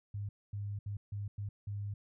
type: tone bursts at uneven times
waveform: sine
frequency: 101.9 Hz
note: G#2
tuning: 32 cents flat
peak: -36 dBFS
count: 6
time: 0.14-0.29 / 0.53-0.79 / 0.86-0.97 / 1.12-1.28 / 1.38-1.49 / 1.67-1.94 s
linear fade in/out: 5 ms
effects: none